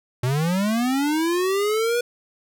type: linear sweep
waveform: square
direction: up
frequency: 119.7 to 487.8 Hz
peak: -20 dBFS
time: 0.23-2.01 s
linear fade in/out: 5 ms
effects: none

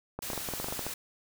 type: clicks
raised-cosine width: 1 ms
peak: -21 dBFS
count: 12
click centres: 0.19 / 0.302 / 0.333 / 0.377 / 0.488 / 0.537 / 0.6 / 0.644 / 0.685 / 0.725 / 0.793 / 0.866 s
type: noise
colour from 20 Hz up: white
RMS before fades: -38 dBFS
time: 0.22-0.94 s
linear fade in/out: 5 ms
effects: none

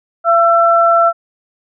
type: tone pair together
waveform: sine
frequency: 678 / 1340.4 Hz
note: E5 / E6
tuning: +49 / +29 cents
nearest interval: octave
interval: 1180 cents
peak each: -10 dBFS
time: 0.24-1.13 s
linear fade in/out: 50 ms
effects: none

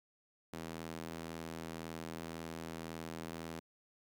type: tone with high-pass filter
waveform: sawtooth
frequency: 81.9 Hz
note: E2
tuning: 11 cents flat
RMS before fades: -45 dBFS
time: 0.53-3.6 s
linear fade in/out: 5 ms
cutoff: 210 Hz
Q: 0.9
effects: none

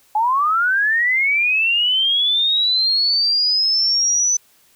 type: linear sweep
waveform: sine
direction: up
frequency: 830.6 to 6040 Hz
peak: -14 dBFS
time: 0.15-4.37 s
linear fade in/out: 5 ms
effects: white hiss -55 dBFS RMS until 4.75 s

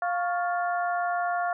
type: harmonic tone with a mistuned harmonic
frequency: 351.2 Hz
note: F4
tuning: 10 cents sharp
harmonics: 2 / 3 / 4 / 5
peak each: -26 / -34 / -32 / -39 dBFS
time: 0.02-1.53 s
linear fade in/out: 2 ms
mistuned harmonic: 3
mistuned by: +92 cents
effects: none

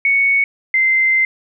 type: tone pair in turn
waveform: sine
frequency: 2221 / 2078 Hz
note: C#7 / C7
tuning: +3 / -12 cents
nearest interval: minor second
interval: 115 cents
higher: first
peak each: -11 dBFS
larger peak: neither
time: 0.05-0.44 / 0.74-1.25 s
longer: second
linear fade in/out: 2 ms
effects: none

